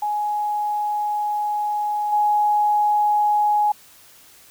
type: tone with level steps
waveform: sine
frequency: 836 Hz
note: G#5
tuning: 11 cents sharp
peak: -20 / -15 dBFS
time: 0.02-3.72 s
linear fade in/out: 5 ms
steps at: 2.12 s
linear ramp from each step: 10 ms
effects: white hiss -49 dBFS RMS until 4.5 s